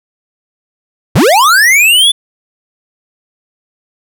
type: linear sweep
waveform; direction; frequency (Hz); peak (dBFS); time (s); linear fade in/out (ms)
square; up; 73.42 to 3520; -5; 1.15-2.12; 10
effects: none